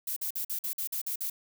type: noise bursts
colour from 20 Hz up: violet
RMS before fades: -33 dBFS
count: 9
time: 0.07-1.3 s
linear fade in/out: 5 ms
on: 94 ms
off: 48 ms
effects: none